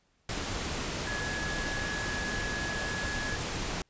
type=tone in noise; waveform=sine; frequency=1686 Hz; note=G#6; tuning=26 cents sharp; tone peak=-35 dBFS; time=1.07-3.36 s; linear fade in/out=2 ms; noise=pink; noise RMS=-34 dBFS; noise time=0.29-3.82 s; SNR=-4 dB; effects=pink hiss -71 dBFS RMS until 3.89 s + resampled to 16000 Hz